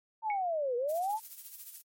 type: linear two-way sweep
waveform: sine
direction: down then up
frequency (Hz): 905 to 468.7 to 905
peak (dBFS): -29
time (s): 0.22-1.2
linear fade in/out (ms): 50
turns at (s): 0.76
type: tone with exponential decay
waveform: sine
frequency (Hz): 2219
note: C#7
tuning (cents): +1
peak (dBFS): -33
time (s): 0.3-0.43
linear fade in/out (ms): 1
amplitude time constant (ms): 27
type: noise with tremolo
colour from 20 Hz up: violet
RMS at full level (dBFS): -42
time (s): 0.88-1.82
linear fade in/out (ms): 20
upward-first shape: triangle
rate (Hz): 14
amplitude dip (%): 70
effects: MP3 64 kbps